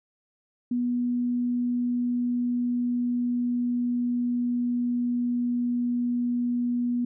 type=tone with pitch glide; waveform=sine; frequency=243.9 to 242.5 Hz; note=B3 to B3; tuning=-21 to -31 cents; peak=-23 dBFS; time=0.71-7.05 s; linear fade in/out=5 ms; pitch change=-10 cents; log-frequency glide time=1.48-5.72 s; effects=none